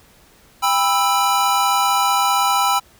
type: chord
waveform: square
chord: E minor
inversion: first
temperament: equal with one note detuned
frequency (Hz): 798.2 / 987.8 / 1318.5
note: G5 / B5 / E6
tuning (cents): +31 / 0 / 0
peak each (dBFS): -20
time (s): 0.62-2.8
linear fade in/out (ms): 20
effects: pink hiss -51 dBFS RMS until 2.99 s

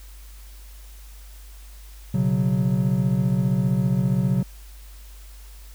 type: chord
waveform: triangle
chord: B suspended second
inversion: none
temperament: equal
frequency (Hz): 123.47 / 138.59 / 185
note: B2 / C#3 / F#3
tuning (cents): 0 / 0 / 0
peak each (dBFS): -22 / -21 / -20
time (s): 2.14-4.43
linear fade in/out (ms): 5
effects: added 50 Hz sine -40 dBFS peak until 5.74 s + white hiss -51 dBFS RMS until 5.74 s

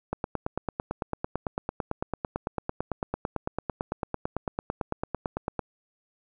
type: click train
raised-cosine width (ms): 1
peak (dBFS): -14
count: 50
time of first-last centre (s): 0.13-5.593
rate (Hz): 8.97
effects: none

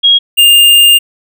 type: tone pair in turn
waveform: sine / square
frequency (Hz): 3287 / 2808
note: G#7 / F7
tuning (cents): -19 / +9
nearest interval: minor third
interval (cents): 272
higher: first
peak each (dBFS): -3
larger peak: neither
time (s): 0.03-0.19 / 0.37-0.99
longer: second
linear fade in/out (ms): 20
effects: none

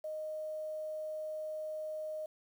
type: tone with quantisation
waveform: sine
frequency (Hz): 620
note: D#5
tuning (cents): -6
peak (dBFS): -37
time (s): 0.04-2.26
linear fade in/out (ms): 5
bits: 10
effects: none

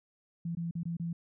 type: tone with dropouts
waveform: sine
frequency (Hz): 168.6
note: E3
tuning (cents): +39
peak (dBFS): -32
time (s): 0.45-1.13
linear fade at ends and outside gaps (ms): 5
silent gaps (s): 0.551-0.57 / 0.711-0.752 / 0.833-0.854 / 0.969-0.997
effects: none

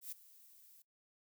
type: noise with ADSR envelope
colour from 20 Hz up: violet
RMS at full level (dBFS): -43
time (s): 0.01-0.82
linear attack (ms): 110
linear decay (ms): 9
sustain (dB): -19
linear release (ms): 3
effects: noise-tail reverb RT60 0.1 s tail -19 dB re dry

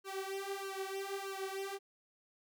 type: tone with flanger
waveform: sawtooth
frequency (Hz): 389.7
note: G4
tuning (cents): -10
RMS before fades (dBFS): -41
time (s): 0.04-1.79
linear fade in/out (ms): 50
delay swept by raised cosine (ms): 0.69 to 4.79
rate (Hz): 1.6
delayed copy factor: +1
effects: none

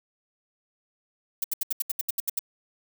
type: noise bursts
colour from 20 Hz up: violet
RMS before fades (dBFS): -26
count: 11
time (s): 1.42-2.392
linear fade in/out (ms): 5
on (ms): 22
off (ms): 73
effects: none

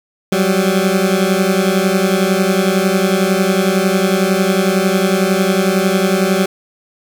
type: beating tone pair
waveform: 20% pulse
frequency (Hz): 184.9 / 195.9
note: F#3 / G3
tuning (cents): -1 / -1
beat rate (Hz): 11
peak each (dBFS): -10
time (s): 0.32-6.46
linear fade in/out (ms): 5
effects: 7-bit

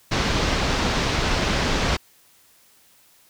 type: low-pass noise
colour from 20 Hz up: pink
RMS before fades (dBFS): -22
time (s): 0.11-1.97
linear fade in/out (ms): 10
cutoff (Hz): 5700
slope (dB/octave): 24
effects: white hiss -56 dBFS RMS until 3.29 s

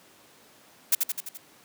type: noise with echo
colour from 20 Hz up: blue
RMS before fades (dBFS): -20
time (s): 0.92-0.95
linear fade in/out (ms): 5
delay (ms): 85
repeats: 5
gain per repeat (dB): -4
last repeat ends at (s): 1.375
effects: pink hiss -55 dBFS RMS until 1.64 s + high-pass 200 Hz 12 dB/octave

